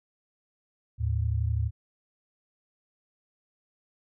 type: tone pair together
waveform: sine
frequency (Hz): 77.36 / 109.4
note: D#2 / A2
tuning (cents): -9 / -9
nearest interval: tritone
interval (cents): 600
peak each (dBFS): -27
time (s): 0.98-1.71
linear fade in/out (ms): 50
effects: none